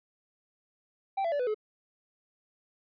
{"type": "tone with pitch steps", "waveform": "triangle", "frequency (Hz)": [780, 671.2, 577.6, 497.1, 427.8], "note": ["G5", "E5", "D5", "B4", "A4"], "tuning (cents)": [-9, 31, -29, 11, -49], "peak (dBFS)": -25, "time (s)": [1.17, 1.545], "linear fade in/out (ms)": 10, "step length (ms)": 75, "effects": ["resampled to 11025 Hz"]}